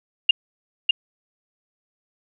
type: tone with echo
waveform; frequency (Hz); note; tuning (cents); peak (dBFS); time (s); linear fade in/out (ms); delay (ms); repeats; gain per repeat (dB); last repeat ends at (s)
sine; 2823; F7; +18; -9; 0.29-0.31; 5; 600; 1; -3; 0.91
effects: none